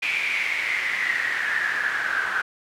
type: noise with band-pass filter sweep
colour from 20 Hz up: pink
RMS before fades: -25 dBFS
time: 0.02-2.42 s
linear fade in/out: 10 ms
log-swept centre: 2400 to 1500 Hz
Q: 9.4
effects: none